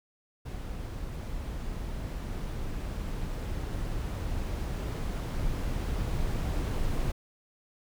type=noise with level ramp; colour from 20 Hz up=brown; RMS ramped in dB=-37 to -29 dBFS; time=0.45-7.12 s; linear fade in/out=10 ms; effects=none